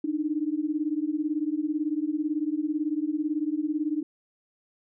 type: beating tone pair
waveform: sine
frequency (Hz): 295.5 / 313.5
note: D4 / D#4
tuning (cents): +11 / +13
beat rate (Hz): 18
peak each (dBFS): -28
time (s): 0.04-4.03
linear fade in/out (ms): 5
effects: none